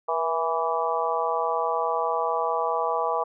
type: harmonic tone with a mistuned harmonic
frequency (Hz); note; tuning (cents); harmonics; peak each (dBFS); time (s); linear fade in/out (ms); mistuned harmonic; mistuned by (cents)
164.81; E3; 0; 3 / 4 / 5 / 6 / 7; -29 / -29 / -29 / -29 / -29; 0.08-3.24; 10; 3; -38
effects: none